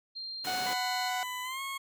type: tone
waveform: sine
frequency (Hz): 4186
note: C8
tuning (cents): 0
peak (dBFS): -37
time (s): 0.15-1.1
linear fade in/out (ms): 20
type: noise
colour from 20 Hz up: pink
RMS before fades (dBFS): -38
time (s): 0.44-0.74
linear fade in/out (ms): 10
type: harmonic tone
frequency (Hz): 740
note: F#5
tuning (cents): 0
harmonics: 1 / 2 / 3 / 4 / 5 / 6 / 7 / 8 / 9 / 10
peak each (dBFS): -33 / -39 / -43 / -45 / -47 / -49 / -50 / -51 / -52 / -53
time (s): 0.47-1.23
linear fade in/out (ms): 0
type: tone with pitch glide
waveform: 20% pulse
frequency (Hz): 1000 to 1090.5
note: B5 to C#6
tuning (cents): +21 to -29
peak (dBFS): -30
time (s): 0.66-1.78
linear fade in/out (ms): 10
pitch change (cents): +150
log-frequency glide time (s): 1.43-1.61
effects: high-pass 200 Hz 12 dB/octave